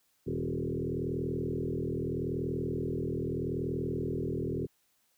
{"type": "tone with frequency modulation", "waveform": "sine", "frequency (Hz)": 261.6, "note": "C4", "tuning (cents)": 0, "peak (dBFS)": -30, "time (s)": [0.26, 4.67], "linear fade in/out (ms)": 20, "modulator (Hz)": 40.8, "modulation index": 4.2, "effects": ["white hiss -72 dBFS RMS until 5.17 s"]}